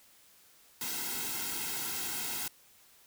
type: noise with comb filter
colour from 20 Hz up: white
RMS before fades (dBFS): -36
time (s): 0.81-2.48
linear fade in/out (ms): 2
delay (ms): 1.7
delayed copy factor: -0.85
effects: white hiss -61 dBFS RMS until 3.06 s